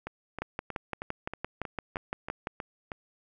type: two click trains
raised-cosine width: 0.5 ms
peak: -17 / -21 dBFS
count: 13 / 10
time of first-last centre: 0.42-2.471 / 0.07-2.918 s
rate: 5.85 / 3.16 Hz
effects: none